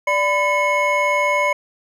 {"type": "tone cluster", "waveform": "triangle", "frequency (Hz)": [586, 1003, 2183], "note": ["D5", "B5", "C#7"], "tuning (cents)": [-4, 26, -27], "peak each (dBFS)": -18, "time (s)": [0.07, 1.53], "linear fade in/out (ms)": 5, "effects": []}